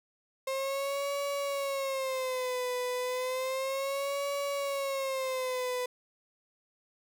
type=tone with vibrato; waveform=35% pulse; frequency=530 Hz; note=C5; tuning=22 cents sharp; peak=-29 dBFS; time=0.47-5.86 s; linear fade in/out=5 ms; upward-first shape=sine; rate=0.32 Hz; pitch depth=110 cents each way; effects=none